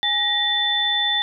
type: tone cluster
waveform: sine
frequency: 824 / 1890 / 3521 Hz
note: G#5 / A#6 / A7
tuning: -14 / +23 / 0 cents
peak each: -28 / -25 / -19 dBFS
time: 0.03-1.22 s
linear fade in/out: 0 ms
effects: none